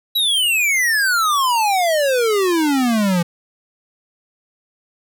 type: exponential sweep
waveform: square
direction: down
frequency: 3951 to 167.7 Hz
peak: -15 dBFS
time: 0.15-3.23 s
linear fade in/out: 10 ms
effects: none